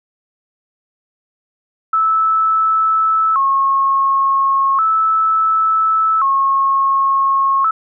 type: tone with vibrato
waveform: sine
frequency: 1194 Hz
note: D6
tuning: 28 cents sharp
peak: -11 dBFS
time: 1.93-7.71 s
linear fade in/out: 5 ms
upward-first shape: square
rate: 0.35 Hz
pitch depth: 160 cents each way
effects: none